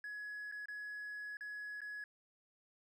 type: tone with dropouts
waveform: triangle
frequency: 1683 Hz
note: G#6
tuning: 23 cents sharp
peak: -40 dBFS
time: 0.04-2.04 s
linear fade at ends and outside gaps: 2 ms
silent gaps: 0.515-0.522 / 0.657-0.684 / 1.37-1.408 / 1.806-1.816 s
effects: tanh soft clip ceiling -38 dBFS